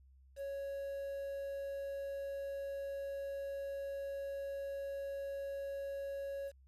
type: tone with quantisation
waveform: triangle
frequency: 554.4 Hz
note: C#5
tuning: in tune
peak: -37 dBFS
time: 0.36-6.52 s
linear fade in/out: 50 ms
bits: 10
effects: added 66 Hz sine -60 dBFS peak until 6.67 s + resampled to 32000 Hz